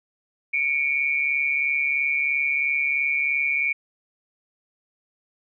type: tone pair together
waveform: sine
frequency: 2241 / 2384 Hz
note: C#7 / D7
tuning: +18 / +25 cents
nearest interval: minor second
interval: 107 cents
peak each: -23 dBFS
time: 0.53-3.73 s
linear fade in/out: 10 ms
effects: none